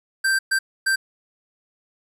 square tone bursts at uneven times, 1568 Hz, G6, in tune, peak -18 dBFS, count 3, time 0.24-0.39 / 0.51-0.59 / 0.86-0.96 s, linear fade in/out 10 ms, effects resampled to 32000 Hz + 9-bit

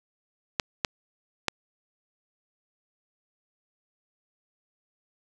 clicks, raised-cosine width 0.2 ms, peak -6 dBFS, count 3, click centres 0.598 / 0.848 / 1.483 s, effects none

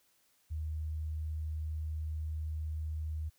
sine tone, 77.8 Hz, D#2, in tune, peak -34 dBFS, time 0.5-3.3 s, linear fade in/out 20 ms, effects white hiss -71 dBFS RMS until 3.38 s

